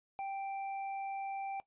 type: tone with tanh clipping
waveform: triangle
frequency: 784 Hz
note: G5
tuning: in tune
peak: -38 dBFS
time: 0.19-1.6 s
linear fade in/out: 0 ms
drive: 11 dB
effects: noise-tail reverb RT60 0.1 s tail -17 dB re dry + resampled to 8000 Hz